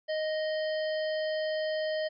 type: harmonic tone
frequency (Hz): 622.3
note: D#5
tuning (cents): 0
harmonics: 1 / 3 / 5 / 7 / 8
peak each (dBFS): -29 / -39 / -43 / -46 / -47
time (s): 0.08-2.09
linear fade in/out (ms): 20
effects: none